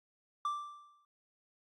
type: tone with exponential decay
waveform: triangle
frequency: 1174.7 Hz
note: D6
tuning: in tune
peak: -28 dBFS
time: 0.45-1.05 s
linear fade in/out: 2 ms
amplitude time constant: 130 ms
effects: AAC 32 kbps